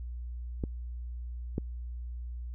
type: clicks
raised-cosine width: 3 ms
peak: -19 / -17 dBFS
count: 2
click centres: 0.638 / 1.581 s
effects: added 60 Hz sine -36 dBFS peak until 2.54 s